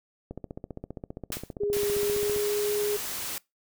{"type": "click train", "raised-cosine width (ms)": 2, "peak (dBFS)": -23, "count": 32, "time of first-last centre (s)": [0.31, 2.363], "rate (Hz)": 15.1}
{"type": "noise with exponential decay", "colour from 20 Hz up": "white", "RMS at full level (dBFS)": -30, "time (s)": [1.32, 1.53], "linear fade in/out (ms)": 1, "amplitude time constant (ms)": 44}
{"type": "tone with pitch glide", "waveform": "sine", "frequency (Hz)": [410, 415], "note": ["G#4", "G#4"], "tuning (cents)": [-22, -1], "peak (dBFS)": -25, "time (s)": [1.6, 2.97], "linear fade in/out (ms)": 10, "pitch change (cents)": 21, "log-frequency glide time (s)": [1.97, 2.34]}
{"type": "noise", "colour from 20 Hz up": "white", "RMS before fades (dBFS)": -34, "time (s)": [1.73, 3.38], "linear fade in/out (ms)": 0}
{"effects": ["noise-tail reverb RT60 0.2 s tail -23 dB re dry"]}